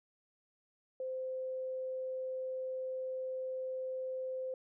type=tone; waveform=sine; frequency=518 Hz; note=C5; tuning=17 cents flat; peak=-36 dBFS; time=1-4.54 s; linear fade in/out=2 ms; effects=none

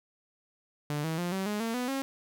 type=tone with pitch steps; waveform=sawtooth; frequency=147.6 / 160.96 / 175.53 / 191.41 / 208.7 / 227.6 / 248.2 / 270.7 Hz; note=D3 / E3 / F3 / G3 / G#3 / A#3 / B3 / C#4; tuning=+9 / -41 / +9 / -41 / +9 / -41 / +9 / -41 cents; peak=-26 dBFS; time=0.9-2.02 s; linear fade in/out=0 ms; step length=140 ms; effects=none

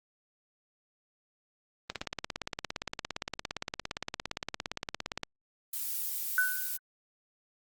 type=click train; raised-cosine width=0.2 ms; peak=-16 dBFS; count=59; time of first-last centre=1.9-5.233 s; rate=17.4 Hz
type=noise; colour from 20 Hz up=violet; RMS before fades=-35 dBFS; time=5.73-6.77 s; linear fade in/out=5 ms
type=tone with exponential decay; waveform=sine; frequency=1500 Hz; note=F#6; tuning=23 cents sharp; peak=-21 dBFS; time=6.38-6.79 s; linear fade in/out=1 ms; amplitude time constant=87 ms
effects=Opus 24 kbps

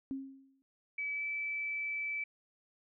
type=tone with exponential decay; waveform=sine; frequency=269.5 Hz; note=C#4; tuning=49 cents flat; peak=-33 dBFS; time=0.11-0.62 s; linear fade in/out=0 ms; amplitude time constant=110 ms
type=tone with pitch glide; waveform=sine; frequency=2292 to 2312 Hz; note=D7 to D7; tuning=-43 to -28 cents; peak=-34 dBFS; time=0.98-2.24 s; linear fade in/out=5 ms; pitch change=+15 cents; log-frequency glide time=1.13-1.23 s
effects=none

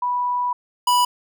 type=tone pair in turn; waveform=sine / square; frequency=983 / 983 Hz; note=B5 / B5; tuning=-8 / -8 cents; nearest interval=unison; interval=0 cents; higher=neither; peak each=-19 / -15 dBFS; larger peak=second; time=0.02-0.53 / 0.87-1.05 s; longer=first; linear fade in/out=5 ms; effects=none

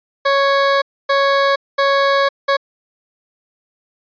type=tone bursts at uneven times; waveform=20% pulse; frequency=554.4 Hz; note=C#5; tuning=in tune; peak=-7 dBFS; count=4; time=0.25-0.82 / 1.09-1.56 / 1.78-2.29 / 2.48-2.57 s; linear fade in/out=10 ms; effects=resampled to 11025 Hz

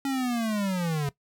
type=linear sweep; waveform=square; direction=down; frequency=277.2 to 138.59 Hz; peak=-26 dBFS; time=0.05-1.09 s; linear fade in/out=2 ms; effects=noise-tail reverb RT60 0.1 s tail -18 dB re dry

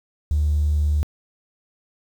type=tone; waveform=triangle; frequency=74.7 Hz; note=D2; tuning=30 cents sharp; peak=-13 dBFS; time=0.31-1.03 s; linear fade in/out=0 ms; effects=tanh soft clip ceiling -14 dBFS + 8-bit

